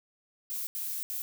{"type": "noise bursts at uneven times", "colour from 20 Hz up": "violet", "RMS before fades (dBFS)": -35, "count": 3, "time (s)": [[0.5, 0.67], [0.75, 1.03], [1.1, 1.22]], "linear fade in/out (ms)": 0, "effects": []}